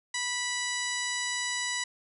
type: harmonic tone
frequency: 983 Hz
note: B5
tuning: 8 cents flat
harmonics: 1 / 2 / 3 / 4 / 5 / 6 / 7 / 8 / 9 / 10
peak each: -40 / -33 / -40 / -37 / -41 / -40 / -42 / -38 / -48 / -47 dBFS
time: 0.14-1.84 s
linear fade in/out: 5 ms
effects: none